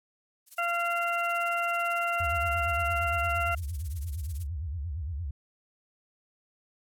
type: noise with tremolo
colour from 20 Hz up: violet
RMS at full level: -41 dBFS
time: 0.46-4.47 s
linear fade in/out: 50 ms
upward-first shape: sine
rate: 18 Hz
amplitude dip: 90%
type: harmonic tone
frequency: 689 Hz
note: F5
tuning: 24 cents flat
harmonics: 1 / 2 / 3 / 4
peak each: -31 / -29 / -37 / -34 dBFS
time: 0.58-3.55 s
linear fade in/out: 5 ms
type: tone with vibrato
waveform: sine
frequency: 77.78 Hz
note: D#2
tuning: in tune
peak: -31 dBFS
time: 2.2-5.31 s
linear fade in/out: 5 ms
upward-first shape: sine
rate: 8.7 Hz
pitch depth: 260 cents each way
effects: low-pass 12000 Hz 12 dB/octave